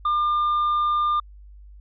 triangle tone, 1200 Hz, D6, 37 cents sharp, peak -17 dBFS, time 0.05-1.2 s, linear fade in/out 5 ms, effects added 50 Hz sine -42 dBFS peak until 1.8 s + resampled to 11025 Hz

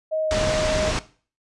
sine tone with pitch glide, 629 to 622.1 Hz, D#5 to D#5, +19 to 0 cents, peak -21 dBFS, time 0.11-0.92 s, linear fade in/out 20 ms, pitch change -19 cents, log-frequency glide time 0.22-0.31 s
pink low-pass noise, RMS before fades -25 dBFS, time 0.31-0.99 s, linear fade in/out 0 ms, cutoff 7100 Hz, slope 24 dB/octave
effects noise-tail reverb RT60 0.4 s tail -17 dB re dry + resampled to 24000 Hz

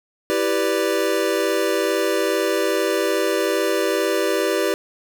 square chord, E minor seventh, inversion none, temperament equal, 329.6 / 392 / 493.9 / 587.3 Hz, E4 / G4 / B4 / D5, 0 / 0 / 0 / 0 cents, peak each -26 / -23 / -25 / -25 dBFS, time 0.3-4.74 s, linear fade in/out 0 ms, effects none

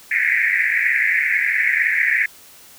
pink band-pass noise, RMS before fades -18 dBFS, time 0.11-2.26 s, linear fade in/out 5 ms, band 1700 to 2300 Hz, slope 96 dB/octave, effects white hiss -45 dBFS RMS until 2.78 s

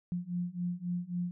sine beating tone pair, 174.61 / 178.31 Hz, F3 / F3, 0 / +36 cents, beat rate 3.7 Hz, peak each -36 / -35 dBFS, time 0.12-1.31 s, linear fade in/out 0 ms, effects none

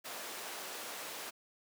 pink high-pass noise, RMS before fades -44 dBFS, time 0.04-1.31 s, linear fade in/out 20 ms, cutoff 470 Hz, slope 12 dB/octave, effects none

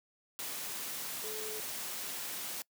sine tone in noise, 432.3 Hz, A4, 31 cents flat, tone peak -42 dBFS, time 1.24-1.6 s, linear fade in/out 0 ms, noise white, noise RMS -40 dBFS, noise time 0.39-2.62 s, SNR -5 dB, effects noise-tail reverb RT60 0.1 s tail -24 dB re dry + high-pass 150 Hz 12 dB/octave

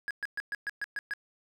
triangle tone bursts, 1661.2 Hz, G#6, in tune, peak -29 dBFS, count 8, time 0.08-1.136 s, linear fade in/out 0 ms, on 27 ms, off 120 ms, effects none

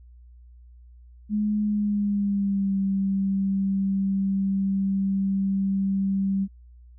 sine tone with pitch glide, 210 to 194.81 Hz, G#3 to G3, +19 to -11 cents, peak -21 dBFS, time 1.29-6.48 s, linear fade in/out 50 ms, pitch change -130 cents, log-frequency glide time 1.62-2.76 s, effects added 60 Hz sine -46 dBFS peak until 6.98 s

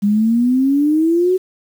sine exponential sweep, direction up, 200 to 377.9 Hz, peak -11 dBFS, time 0.02-1.38 s, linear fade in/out 20 ms, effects 7-bit

